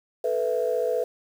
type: chord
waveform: sine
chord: A suspended second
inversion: none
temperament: just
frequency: 440 / 495 / 660 Hz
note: A4 / B4 / E5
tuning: 0 / +4 / +2 cents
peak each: -27 / -24 / -28 dBFS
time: 0.24-1.04 s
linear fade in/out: 5 ms
effects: tanh soft clip ceiling -14 dBFS + 8-bit